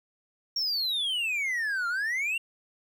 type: exponential two-way sweep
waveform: triangle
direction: down then up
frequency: 5610 to 1369 to 2805 Hz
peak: -25 dBFS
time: 0.56-2.38 s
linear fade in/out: 5 ms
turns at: 1.88 s
effects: none